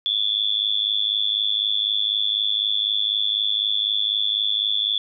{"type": "tone with amplitude modulation", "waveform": "sine", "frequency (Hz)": 3437, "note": "A7", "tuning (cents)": -41, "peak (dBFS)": -15, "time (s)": [0.06, 4.98], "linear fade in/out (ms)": 0, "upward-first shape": "sine", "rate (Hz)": 104, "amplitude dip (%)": 95, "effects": []}